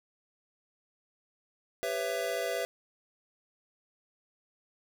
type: chord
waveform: square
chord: C# half-diminished seventh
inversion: second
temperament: just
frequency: 399.1 / 498.9 / 554.4 / 665.2 Hz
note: G4 / B4 / C#5 / E5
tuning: +31 / +17 / 0 / +16 cents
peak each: -40 / -36 / -39 / -35 dBFS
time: 1.83-2.65 s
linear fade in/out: 0 ms
effects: none